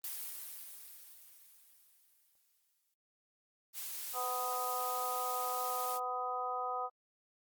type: noise with exponential decay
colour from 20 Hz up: blue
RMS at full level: -40 dBFS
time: 0.04-2.94 s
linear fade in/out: 1 ms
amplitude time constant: 630 ms
type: noise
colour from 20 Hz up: blue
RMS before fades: -42 dBFS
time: 3.73-6 s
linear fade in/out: 50 ms
type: harmonic tone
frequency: 250 Hz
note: B3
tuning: 21 cents sharp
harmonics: 2 / 3 / 4 / 5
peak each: -43 / -39 / -43 / -38 dBFS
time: 4.13-6.9 s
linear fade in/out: 50 ms
effects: Opus 32 kbps